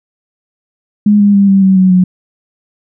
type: tone with pitch steps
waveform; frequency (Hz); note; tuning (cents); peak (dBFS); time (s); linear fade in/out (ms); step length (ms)
sine; 207.7 / 203.3 / 199.01 / 194.8 / 190.68 / 186.65 / 182.7; G#3 / G#3 / G3 / G3 / G3 / F#3 / F#3; 0 / -37 / +26 / -11 / -48 / +15 / -22; -4; 1.06-2.04; 5; 140
effects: none